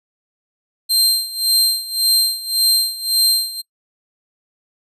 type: tone with tremolo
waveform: sawtooth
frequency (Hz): 4158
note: C8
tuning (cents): -12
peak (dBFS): -8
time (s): 0.89-3.62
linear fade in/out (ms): 20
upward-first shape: sine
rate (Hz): 1.8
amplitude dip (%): 85
effects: noise-tail reverb RT60 0.1 s tail -25 dB re dry + resampled to 32000 Hz